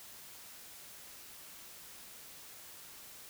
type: silence
effects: white hiss -52 dBFS RMS until 3.29 s